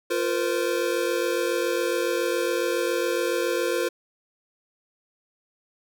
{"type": "chord", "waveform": "square", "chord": "F suspended fourth", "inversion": "none", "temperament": "equal with one note detuned", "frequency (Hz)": [349.2, 466.2, 513.4], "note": ["F4", "Bb4", "C5"], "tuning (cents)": [0, 0, -33], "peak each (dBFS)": -28, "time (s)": [0.1, 3.89], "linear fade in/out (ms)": 10, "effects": []}